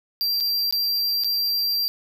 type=tone with dropouts; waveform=square; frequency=4723 Hz; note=D8; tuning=9 cents sharp; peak=-21 dBFS; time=0.21-1.88 s; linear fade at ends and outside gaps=0 ms; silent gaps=0.402-0.407 / 0.71-0.725 / 1.237-1.245 s; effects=none